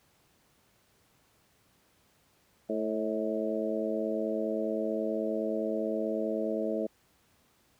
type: harmonic tone with a mistuned harmonic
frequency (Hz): 109.5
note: A2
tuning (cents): -8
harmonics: 2 / 3 / 4 / 5 / 6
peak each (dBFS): -35 / -35 / -35 / -35 / -35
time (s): 2.69-6.87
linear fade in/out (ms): 10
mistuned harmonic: 6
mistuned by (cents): -37
effects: pink hiss -67 dBFS RMS until 7.79 s + high-pass 60 Hz 12 dB/octave